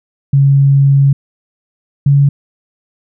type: tone pair in turn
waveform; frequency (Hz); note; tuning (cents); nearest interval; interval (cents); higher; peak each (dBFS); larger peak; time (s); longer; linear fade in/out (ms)
sine; 138.7 / 140.88; C#3 / C#3; +1 / +28; unison; 27; second; -5; neither; 0.33-1.13 / 2.06-2.29; first; 5
effects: none